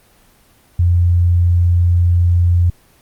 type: tone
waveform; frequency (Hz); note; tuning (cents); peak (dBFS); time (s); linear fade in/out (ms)
sine; 87.31; F2; 0; -9; 0.79-2.7; 5
effects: pink hiss -51 dBFS RMS until 3.01 s + Opus 24 kbps